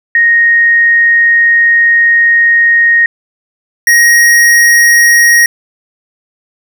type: tone pair in turn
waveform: sine / square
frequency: 1865 / 1881.2 Hz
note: A#6 / A#6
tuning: 0 / +15 cents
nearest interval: unison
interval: 15 cents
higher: second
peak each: -4 dBFS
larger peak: neither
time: 0.15-3.06 / 3.87-5.46 s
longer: first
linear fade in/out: 2 ms
effects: none